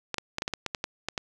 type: clicks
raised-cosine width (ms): 0.2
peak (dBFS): -12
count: 11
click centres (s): 0.143 / 0.183 / 0.384 / 0.421 / 0.479 / 0.537 / 0.663 / 0.748 / 0.841 / 1.086 / 1.178
effects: none